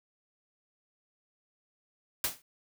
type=noise with exponential decay; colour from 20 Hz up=white; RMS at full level=-26 dBFS; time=2.24-2.42 s; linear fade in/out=2 ms; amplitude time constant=37 ms; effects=none